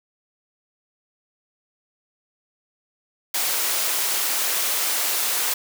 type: high-pass noise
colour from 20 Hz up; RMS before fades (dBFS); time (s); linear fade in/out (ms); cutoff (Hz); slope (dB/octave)
white; -23; 3.34-5.54; 5; 440; 12
effects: none